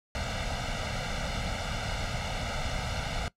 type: noise with comb filter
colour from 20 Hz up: pink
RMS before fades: -32 dBFS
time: 0.15-3.28 s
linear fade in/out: 0 ms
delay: 1.4 ms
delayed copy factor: +0.95
effects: noise-tail reverb RT60 0.1 s tail -20 dB re dry + low-pass 5000 Hz 12 dB/octave